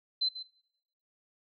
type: tone with echo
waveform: sine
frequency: 4063 Hz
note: B7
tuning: 48 cents sharp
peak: -26 dBFS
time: 0.21-0.29 s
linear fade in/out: 10 ms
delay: 140 ms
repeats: 1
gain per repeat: -12 dB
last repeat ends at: 0.43 s
effects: noise-tail reverb RT60 0.9 s tail -25 dB re dry